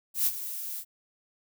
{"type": "noise with ADSR envelope", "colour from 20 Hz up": "violet", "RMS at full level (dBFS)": -23, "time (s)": [0.14, 0.85], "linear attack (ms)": 120, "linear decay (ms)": 46, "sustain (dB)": -13, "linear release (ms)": 66, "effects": []}